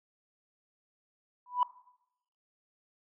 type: tone with exponential growth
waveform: sine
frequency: 987.8 Hz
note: B5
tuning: in tune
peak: -19 dBFS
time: 1.46-1.63 s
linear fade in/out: 2 ms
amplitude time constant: 36 ms
effects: noise-tail reverb RT60 0.8 s tail -19 dB re dry + tanh soft clip ceiling -18 dBFS